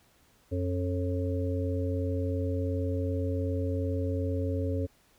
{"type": "harmonic tone with a mistuned harmonic", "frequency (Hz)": 90.6, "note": "F#2", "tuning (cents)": -36, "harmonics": [1, 3, 5, 6], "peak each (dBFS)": [-29, -34, -36, -37], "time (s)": [0.51, 4.87], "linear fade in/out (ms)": 20, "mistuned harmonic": 5, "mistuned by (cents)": -47, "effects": ["pink hiss -64 dBFS RMS until 5.18 s"]}